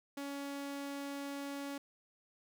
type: tone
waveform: sawtooth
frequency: 280.8 Hz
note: C#4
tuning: 22 cents sharp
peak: -36 dBFS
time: 0.17-1.78 s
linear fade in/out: 5 ms
effects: none